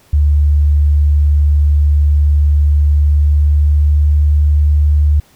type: tone with pitch glide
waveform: sine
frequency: 73.42 to 74.06 Hz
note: D2 to D2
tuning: 0 to +15 cents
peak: -7 dBFS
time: 0.13-5.2 s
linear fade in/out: 5 ms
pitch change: +15 cents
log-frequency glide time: 2.87-4.16 s
effects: pink hiss -49 dBFS RMS until 5.35 s